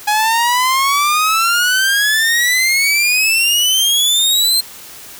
sawtooth exponential sweep, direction up, 830.6 to 4186 Hz, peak -8 dBFS, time 0.07-4.61 s, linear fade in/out 10 ms, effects white hiss -35 dBFS RMS until 5.19 s

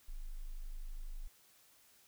sine tone, 25.96 Hz, G#0, in tune, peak -40 dBFS, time 0.08-1.28 s, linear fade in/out 10 ms, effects white hiss -66 dBFS RMS until 2.07 s

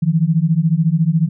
sine beating tone pair, 155.6 / 169.6 Hz, D#3 / E3, 0 / +50 cents, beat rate 14 Hz, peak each -15 dBFS, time 0.02-1.29 s, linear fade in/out 10 ms, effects none

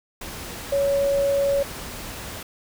sine tone in noise, 559 Hz, C#5, 14 cents sharp, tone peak -18 dBFS, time 0.72-1.63 s, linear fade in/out 5 ms, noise pink, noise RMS -35 dBFS, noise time 0.21-2.43 s, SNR +14 dB, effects none

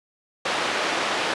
pink band-pass noise, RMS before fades -25 dBFS, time 0.45-1.34 s, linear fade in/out 5 ms, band 460 to 3900 Hz, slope 12 dB/octave, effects resampled to 24000 Hz

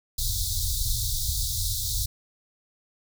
pink band-stop noise, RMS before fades -27 dBFS, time 0.18-2.06 s, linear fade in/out 5 ms, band 120 to 3600 Hz, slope 96 dB/octave, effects none

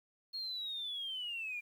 sine linear sweep, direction down, 4312 to 2366 Hz, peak -37 dBFS, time 0.33-1.61 s, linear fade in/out 20 ms, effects tanh soft clip ceiling -33 dBFS + 11-bit

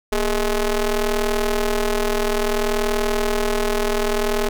sawtooth ring-modulated tone, 214.3 Hz, A3, 45 cents flat, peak -11 dBFS, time 0.12-4.49 s, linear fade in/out 5 ms, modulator 194 Hz, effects none

